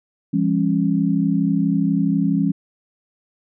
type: tone cluster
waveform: sine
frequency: 169.7 / 201.9 / 274.1 Hz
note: F3 / G#3 / C#4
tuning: -49 / -49 / -19 cents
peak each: -20 dBFS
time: 0.33-2.52 s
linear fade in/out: 10 ms
effects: none